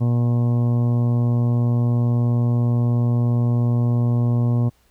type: harmonic tone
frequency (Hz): 119.8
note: A#2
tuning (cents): +48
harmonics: 1 / 2 / 3 / 4 / 5 / 6 / 7 / 8 / 9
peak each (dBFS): -16 / -24 / -35 / -36 / -37 / -42 / -44 / -46 / -43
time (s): 0-4.7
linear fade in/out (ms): 20
effects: added 60 Hz sine -61 dBFS peak until 4.9 s + pink hiss -61 dBFS RMS until 4.9 s